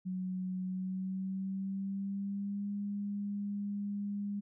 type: tone with pitch glide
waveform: sine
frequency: 185 to 202.9 Hz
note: F#3 to G#3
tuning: 0 to -40 cents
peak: -34 dBFS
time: 0.05-4.41 s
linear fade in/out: 20 ms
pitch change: +160 cents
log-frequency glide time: 0.64-2.71 s
effects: none